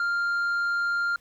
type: tone with tanh clipping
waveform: triangle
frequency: 1396.9 Hz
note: F6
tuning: in tune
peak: -24 dBFS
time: 0-1.16 s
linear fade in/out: 2 ms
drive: 8 dB
effects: pink hiss -61 dBFS RMS until 1.2 s